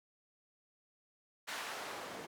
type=noise with band-pass filter sweep; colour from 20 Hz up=white; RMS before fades=-44 dBFS; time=1.47-2.27 s; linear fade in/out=20 ms; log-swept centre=1400 to 410 Hz; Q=0.79; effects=none